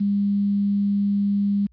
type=tone with quantisation; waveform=sine; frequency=201.6 Hz; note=G3; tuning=49 cents sharp; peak=-18 dBFS; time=0-1.67 s; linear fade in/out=10 ms; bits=8; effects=added 60 Hz sine -53 dBFS peak until 1.72 s + resampled to 11025 Hz